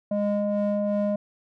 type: ring-modulated tone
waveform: triangle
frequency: 204.8 Hz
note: G#3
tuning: 24 cents flat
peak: -17 dBFS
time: 0.11-1.16 s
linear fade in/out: 5 ms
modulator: 411 Hz
effects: none